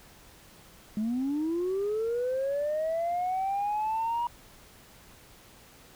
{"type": "linear sweep", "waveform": "sine", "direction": "up", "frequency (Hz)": [206.8, 960], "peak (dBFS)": -25, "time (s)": [0.97, 4.27], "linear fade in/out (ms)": 2, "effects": ["tanh soft clip ceiling -24 dBFS", "pink hiss -54 dBFS RMS until 5.95 s"]}